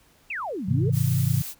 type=exponential two-way sweep; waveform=sine; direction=down then up; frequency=2792 to 174.61 to 485 Hz; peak=-28 dBFS; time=0.3-0.9 s; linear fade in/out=5 ms; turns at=0.66 s
type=chord; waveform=sine; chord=Ab augmented; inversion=none; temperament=equal with one note detuned; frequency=103.83 / 130.81 / 160.96 Hz; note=Ab2 / C3 / E3; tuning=0 / 0 / -41 cents; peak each=-25 / -22 / -26 dBFS; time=0.68-1.42 s; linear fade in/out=10 ms
type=noise; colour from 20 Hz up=blue; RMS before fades=-35 dBFS; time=0.92-1.55 s; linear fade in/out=50 ms
effects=pink hiss -59 dBFS RMS until 1.59 s